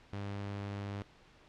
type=tone; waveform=sawtooth; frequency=100.7 Hz; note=G2; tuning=47 cents sharp; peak=-34 dBFS; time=0.13-1.02 s; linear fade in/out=0 ms; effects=pink hiss -61 dBFS RMS until 1.48 s + low-pass 4000 Hz 12 dB/octave